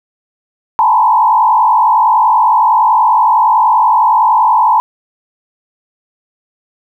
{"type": "tone with frequency modulation", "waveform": "sine", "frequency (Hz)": 932.3, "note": "A#5", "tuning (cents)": 0, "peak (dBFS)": -6, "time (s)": [0.79, 4.8], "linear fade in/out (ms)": 0, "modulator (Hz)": 50.7, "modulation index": 1.7, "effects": ["8-bit"]}